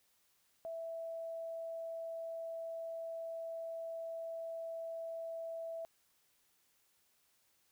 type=tone; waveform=sine; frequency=659.3 Hz; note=E5; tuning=in tune; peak=-40 dBFS; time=0.65-5.85 s; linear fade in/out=0 ms; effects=white hiss -74 dBFS RMS until 7.71 s